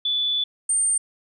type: tone pair in turn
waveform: sine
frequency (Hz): 3469 / 8769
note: A7 / C#9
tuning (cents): -25 / -20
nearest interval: octave + major third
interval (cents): 1605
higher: second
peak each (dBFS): -20 / -18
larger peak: second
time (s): 0.05-0.44 / 0.69-0.98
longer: first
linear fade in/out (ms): 5
effects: none